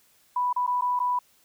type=tone with dropouts; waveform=sine; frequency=987.8 Hz; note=B5; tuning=in tune; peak=-22 dBFS; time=0.36-1.19 s; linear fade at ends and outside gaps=5 ms; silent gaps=0.529-0.562 / 0.666-0.675 / 0.811-0.82 / 0.992-1 s; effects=white hiss -62 dBFS RMS until 1.44 s